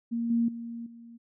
sine tone with level steps, 233.1 Hz, A#3, in tune, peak -27 / -22 / -35 / -45 dBFS, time 0.11-1.18 s, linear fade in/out 20 ms, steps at 0.3 / 0.48 / 0.86 s, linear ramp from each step 5 ms, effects none

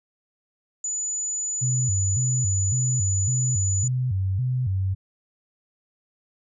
sine tone, 6970 Hz, A8, 17 cents flat, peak -25 dBFS, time 0.84-3.88 s, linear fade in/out 5 ms
sine tone with vibrato, 110 Hz, A2, in tune, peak -21 dBFS, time 1.61-4.95 s, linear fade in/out 20 ms, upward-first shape square, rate 1.8 Hz, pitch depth 250 cents each way
effects none

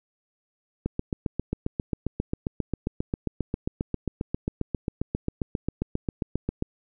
click train, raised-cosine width 3 ms, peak -13 dBFS, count 44, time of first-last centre 0.86-6.624 s, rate 7.46 Hz, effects none

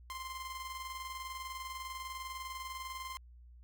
sawtooth tone with tremolo, 1046.5 Hz, C6, in tune, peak -36 dBFS, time 0.1-3.17 s, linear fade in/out 0 ms, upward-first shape square, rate 20 Hz, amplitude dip 40%, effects added 60 Hz sine -53 dBFS peak until 3.63 s

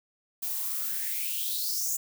violet noise with high-pass filter sweep, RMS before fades -31 dBFS, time 0.42-1.97 s, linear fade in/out 10 ms, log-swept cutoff 710 to 7200 Hz, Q 6.3, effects none

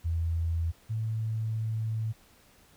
sine tone pair in turn, 83 / 110.79 Hz, E2 / A2, +12 / +12 cents, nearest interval perfect fourth, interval 500 cents, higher second, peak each -26 / -28 dBFS, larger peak first, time 0.04-0.72 / 0.89-2.13 s, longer second, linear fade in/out 20 ms, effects pink hiss -60 dBFS RMS until 2.76 s

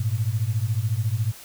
sine beating tone pair, 103.2 / 117.2 Hz, G#2 / A#2, -10 / +10 cents, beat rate 14 Hz, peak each -24 dBFS, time 0-1.32 s, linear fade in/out 5 ms, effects white hiss -44 dBFS RMS until 1.44 s

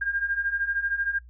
sine beating tone pair, 1600 / 1613 Hz, G6 / G6, +35 / +49 cents, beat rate 13 Hz, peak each -30 / -26 dBFS, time 0.01-1.19 s, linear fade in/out 10 ms, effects noise-tail reverb RT60 0.1 s tail -19 dB re dry + added 60 Hz sine -45 dBFS peak until 1.29 s

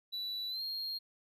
triangle tone with pitch glide, 3951 to 4235 Hz, B7 to C8, 0 to +20 cents, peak -35 dBFS, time 0.12-0.99 s, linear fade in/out 20 ms, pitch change +120 cents, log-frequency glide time 0.49-0.62 s, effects none

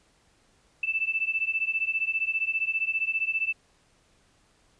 sine beating tone pair, 2637 / 2652 Hz, E7 / E7, 0 / +10 cents, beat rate 15 Hz, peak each -28 dBFS, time 0.83-3.53 s, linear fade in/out 5 ms, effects pink hiss -64 dBFS RMS until 4.79 s + resampled to 22050 Hz

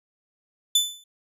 sawtooth tone with exponential decay, 3508 Hz, A7, 6 cents flat, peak -11 dBFS, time 0.75-1.04 s, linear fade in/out 5 ms, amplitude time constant 63 ms, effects resampled to 32000 Hz

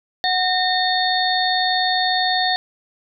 sine tone cluster, 738 / 1830 / 3637 / 4378 Hz, F#5 / A#6 / A#7 / C#8, -5 / -32 / -43 / -22 cents, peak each -20 / -23 / -23 / -23 dBFS, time 0.24-2.56 s, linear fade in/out 0 ms, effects none

